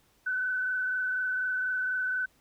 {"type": "tone with frequency modulation", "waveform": "sine", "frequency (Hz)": 1507, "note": "F#6", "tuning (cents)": 31, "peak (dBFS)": -27, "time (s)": [0.26, 2.26], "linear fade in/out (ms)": 10, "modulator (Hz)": 24.1, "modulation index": 0.95, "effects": ["pink hiss -66 dBFS RMS until 2.4 s"]}